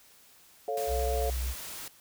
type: chord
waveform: sine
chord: A augmented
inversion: none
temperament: equal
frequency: 440 / 554.4 / 698.5 Hz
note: A4 / C#5 / E#5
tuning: 0 / 0 / 0 cents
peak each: -33 / -34 / -33 dBFS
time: 0.68-1.3 s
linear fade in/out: 2 ms
type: noise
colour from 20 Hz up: white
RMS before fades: -41 dBFS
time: 0.77-1.88 s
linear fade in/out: 2 ms
type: tone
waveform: sine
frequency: 62.7 Hz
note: B1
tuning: 27 cents sharp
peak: -29 dBFS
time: 0.87-1.55 s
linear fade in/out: 50 ms
effects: white hiss -58 dBFS RMS until 2 s